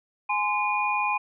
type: tone cluster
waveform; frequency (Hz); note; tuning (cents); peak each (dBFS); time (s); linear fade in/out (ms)
sine; 836 / 1033 / 2443; G#5 / C6 / D#7; +11 / -22 / -32; -27; 0.29-1.18; 10
effects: none